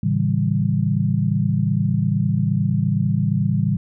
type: chord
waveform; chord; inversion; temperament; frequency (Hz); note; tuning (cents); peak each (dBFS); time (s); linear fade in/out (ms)
sine; A dominant seventh; none; equal with one note detuned; 110 / 138.59 / 161.05 / 196; A2 / C#3 / E3 / G3; 0 / 0 / -40 / 0; -22; 0.03-3.77; 5
effects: none